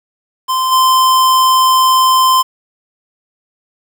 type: tone with level steps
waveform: square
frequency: 1037 Hz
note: C6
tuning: 16 cents flat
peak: -13 / -8 dBFS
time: 0.48-2.43 s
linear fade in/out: 20 ms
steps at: 0.71 s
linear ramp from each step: 20 ms
effects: 7-bit